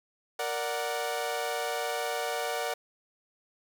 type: chord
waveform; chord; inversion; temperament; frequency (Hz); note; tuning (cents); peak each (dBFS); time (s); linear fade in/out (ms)
sawtooth; Bb augmented; none; equal; 466.2 / 587.3 / 740; Bb4 / D5 / F#5; 0 / 0 / 0; -31 / -31 / -30; 0.39-2.74; 5
effects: none